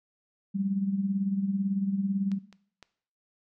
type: tone with tremolo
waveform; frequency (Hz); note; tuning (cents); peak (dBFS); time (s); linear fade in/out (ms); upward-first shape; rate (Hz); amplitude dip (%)
sine; 196; G3; 0; -23; 0.54-2.39; 20; sine; 18; 70
type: clicks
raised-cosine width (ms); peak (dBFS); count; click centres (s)
0.2; -29 / -33 / -29; 3; 2.317 / 2.527 / 2.827
effects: noise-tail reverb RT60 0.6 s tail -18 dB re dry